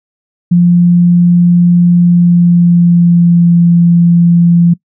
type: tone with pitch glide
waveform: sine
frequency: 174.61 to 171.51 Hz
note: F3 to F3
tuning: 0 to -31 cents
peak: -3 dBFS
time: 0.51-4.74 s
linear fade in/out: 10 ms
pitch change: -31 cents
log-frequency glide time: 1.98-3.56 s
effects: noise-tail reverb RT60 0.1 s tail -22 dB re dry